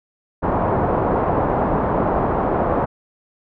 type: low-pass noise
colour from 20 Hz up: white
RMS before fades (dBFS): -19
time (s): 0.42-2.86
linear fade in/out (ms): 20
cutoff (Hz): 960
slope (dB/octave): 24
effects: none